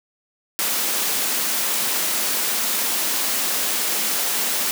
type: high-pass noise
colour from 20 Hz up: white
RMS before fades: -22 dBFS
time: 0.59-4.71 s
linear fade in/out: 0 ms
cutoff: 180 Hz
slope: 48 dB/octave
effects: none